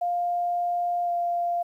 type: tone with pitch glide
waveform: sine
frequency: 702 to 695.1 Hz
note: F5 to F5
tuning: +9 to -8 cents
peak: -23 dBFS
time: 0.01-1.63 s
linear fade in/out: 10 ms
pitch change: -17 cents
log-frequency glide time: 1.04-1.1 s
effects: 10-bit